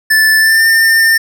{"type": "tone with pitch glide", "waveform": "square", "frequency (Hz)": [1754, 1803.3], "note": ["A6", "A6"], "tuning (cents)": [-6, 42], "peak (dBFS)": -7, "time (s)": [0.1, 1.18], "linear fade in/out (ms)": 10, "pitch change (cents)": 48, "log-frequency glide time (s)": [0.38, 0.64], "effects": []}